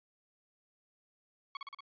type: tone with echo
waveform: sawtooth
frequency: 1108.7 Hz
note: C#6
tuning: in tune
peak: -34 dBFS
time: 1.55-1.57 s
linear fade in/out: 2 ms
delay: 59 ms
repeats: 4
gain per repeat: -2 dB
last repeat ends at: 1.806 s
effects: resampled to 11025 Hz